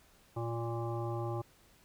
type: harmonic tone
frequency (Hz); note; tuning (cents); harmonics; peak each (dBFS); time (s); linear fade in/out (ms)
116.54; A#2; 0; 1 / 3 / 5 / 7 / 9 / 10; -36 / -39 / -44 / -43 / -48 / -49; 0.36-1.42; 10
effects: pink hiss -64 dBFS RMS until 1.84 s